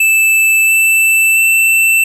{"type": "tone with pitch steps", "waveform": "square", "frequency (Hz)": [2637, 2654, 2671], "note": ["E7", "E7", "E7"], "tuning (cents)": [0, 11, 22], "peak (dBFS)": -8, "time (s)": [0, 2.04], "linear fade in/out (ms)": 5, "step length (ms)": 680, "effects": []}